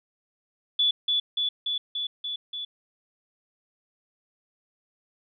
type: tone with echo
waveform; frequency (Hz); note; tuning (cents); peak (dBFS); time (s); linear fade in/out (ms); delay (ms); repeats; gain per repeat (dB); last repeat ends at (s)
sine; 3445; A7; -37; -19; 0.79-0.91; 5; 290; 6; -2; 2.65
effects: none